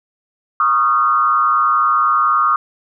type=tone with frequency modulation; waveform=sine; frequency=1231 Hz; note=D#6; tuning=19 cents flat; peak=-11 dBFS; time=0.6-2.56 s; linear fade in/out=2 ms; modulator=124 Hz; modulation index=0.99; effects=none